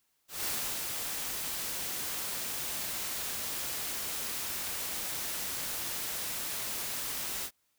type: noise with ADSR envelope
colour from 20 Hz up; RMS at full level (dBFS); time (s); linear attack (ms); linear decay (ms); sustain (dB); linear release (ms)
white; -33; 0.28-7.51; 170; 350; -3; 67
effects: white hiss -75 dBFS RMS until 7.78 s